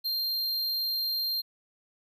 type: tone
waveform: square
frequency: 4186 Hz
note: C8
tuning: in tune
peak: -28 dBFS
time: 0.04-1.42 s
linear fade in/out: 20 ms
effects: none